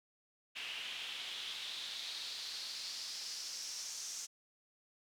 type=noise with band-pass filter sweep; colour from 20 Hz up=pink; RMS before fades=-44 dBFS; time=0.55-4.27 s; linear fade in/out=20 ms; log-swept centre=2800 to 6300 Hz; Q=3.6; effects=none